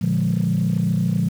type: chord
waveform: sine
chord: Bb dominant seventh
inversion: none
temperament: equal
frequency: 116.54 / 146.83 / 174.61 / 207.7 Hz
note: Bb2 / D3 / F3 / Ab3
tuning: 0 / 0 / 0 / 0 cents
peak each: -23 / -23 / -19 / -24 dBFS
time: 0.01-1.29 s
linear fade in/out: 10 ms
effects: tanh soft clip ceiling -11 dBFS + 7-bit